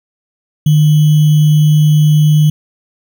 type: tone with sample-and-hold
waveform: sine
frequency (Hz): 151.6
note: D#3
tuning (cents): -45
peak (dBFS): -5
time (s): 0.66-2.5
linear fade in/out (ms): 5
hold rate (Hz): 3150
effects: none